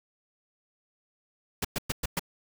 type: noise bursts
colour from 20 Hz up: pink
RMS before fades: -29 dBFS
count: 5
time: 1.62-2.195 s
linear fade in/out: 5 ms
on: 27 ms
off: 110 ms
effects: none